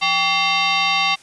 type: tone with frequency modulation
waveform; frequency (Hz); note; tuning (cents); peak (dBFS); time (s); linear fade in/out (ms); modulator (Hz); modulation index
sine; 787; G5; +7; -15; 0.01-1.16; 20; 963; 3.7
effects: white hiss -47 dBFS RMS until 1.22 s + resampled to 22050 Hz